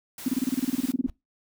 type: noise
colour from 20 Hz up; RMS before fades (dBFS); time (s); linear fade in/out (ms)
white; -40; 0.18-0.92; 2
type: tone bursts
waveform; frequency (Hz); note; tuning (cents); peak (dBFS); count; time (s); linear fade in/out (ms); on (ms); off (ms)
sine; 258.9; C4; -18; -20; 16; 0.26-1.065; 5; 25; 27
type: noise with exponential growth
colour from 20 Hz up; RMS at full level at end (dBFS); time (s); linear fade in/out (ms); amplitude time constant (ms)
brown; -32; 1.02-1.1; 2; 16
effects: noise-tail reverb RT60 0.2 s tail -21 dB re dry